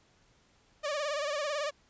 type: tone with vibrato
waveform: sawtooth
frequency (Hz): 587.3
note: D5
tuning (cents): 0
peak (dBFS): -27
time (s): 0.83-1.71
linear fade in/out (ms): 20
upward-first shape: sine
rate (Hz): 18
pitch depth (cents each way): 87
effects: pink hiss -66 dBFS RMS until 1.89 s + resampled to 16000 Hz